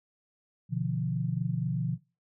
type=chord; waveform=sine; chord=B diminished; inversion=none; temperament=equal with one note detuned; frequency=123.47 / 146.83 / 171.61 Hz; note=B2 / D3 / F3; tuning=0 / 0 / -30 cents; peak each=-32 dBFS; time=0.69-1.98 s; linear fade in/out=50 ms; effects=noise-tail reverb RT60 0.3 s tail -22 dB re dry